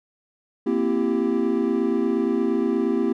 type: chord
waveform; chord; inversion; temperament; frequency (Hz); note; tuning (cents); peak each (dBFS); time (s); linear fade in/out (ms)
triangle; C dominant seventh; third; equal with one note detuned; 233.1 / 261.6 / 335 / 392; Bb3 / C4 / E4 / G4; 0 / 0 / +28 / 0; -23; 0.66-3.13; 10
effects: none